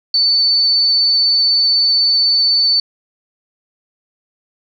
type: tone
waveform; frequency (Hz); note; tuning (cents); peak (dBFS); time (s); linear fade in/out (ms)
sine; 4508; C#8; +28; -10; 0.14-2.8; 2
effects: none